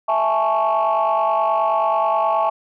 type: chord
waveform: sine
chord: A major seventh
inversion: second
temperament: equal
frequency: 659.3 / 830.6 / 880 / 1108.7 Hz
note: E5 / G#5 / A5 / C#6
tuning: 0 / 0 / 0 / 0 cents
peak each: -19 / -21 / -20 / -20 dBFS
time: 0.08-2.5 s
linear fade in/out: 10 ms
effects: tanh soft clip ceiling -10 dBFS